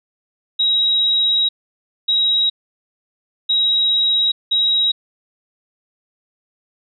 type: tone bursts at uneven times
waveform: sine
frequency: 3829 Hz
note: A#7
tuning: 46 cents sharp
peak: -13 dBFS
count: 4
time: 0.59-1.49 / 2.08-2.5 / 3.49-4.32 / 4.51-4.92 s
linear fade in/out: 10 ms
effects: none